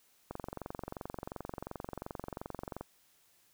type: click train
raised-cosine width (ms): 1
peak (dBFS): -25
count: 58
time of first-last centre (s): 0.31-2.81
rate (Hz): 22.8
effects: white hiss -68 dBFS RMS until 3.53 s